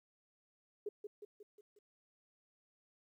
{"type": "tone with echo", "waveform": "sine", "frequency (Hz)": 414.5, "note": "G#4", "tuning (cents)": -3, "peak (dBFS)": -37, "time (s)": [0.86, 0.89], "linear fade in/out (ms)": 5, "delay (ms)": 180, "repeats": 5, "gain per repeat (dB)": -5, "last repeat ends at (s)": 1.79, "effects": ["13-bit"]}